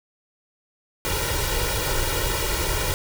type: noise with comb filter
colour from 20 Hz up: pink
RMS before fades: -24 dBFS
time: 1.05-2.94 s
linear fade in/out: 0 ms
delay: 2.1 ms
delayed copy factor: +0.9
effects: none